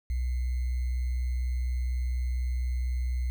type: tone with sample-and-hold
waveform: sine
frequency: 62.1 Hz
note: B1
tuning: 10 cents sharp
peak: -26 dBFS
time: 0.1-3.3 s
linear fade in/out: 0 ms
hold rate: 2100 Hz
effects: none